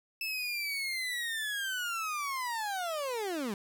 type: linear sweep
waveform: 30% pulse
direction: down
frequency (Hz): 2637 to 189.7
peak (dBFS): -30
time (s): 0.21-3.54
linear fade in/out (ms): 2
effects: none